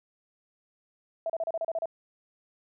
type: tone bursts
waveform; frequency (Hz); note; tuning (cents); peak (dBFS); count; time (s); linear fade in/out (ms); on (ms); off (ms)
sine; 658; E5; -3; -27; 9; 1.26-1.857; 2; 37; 33
effects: none